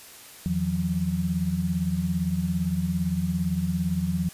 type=tone cluster; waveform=sine; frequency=84 / 161.9 / 179.5 Hz; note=E2 / E3 / F3; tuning=+33 / -31 / +48 cents; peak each=-31 / -29 / -25 dBFS; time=0.46-4.29 s; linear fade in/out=0 ms; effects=white hiss -46 dBFS RMS until 4.33 s + resampled to 32000 Hz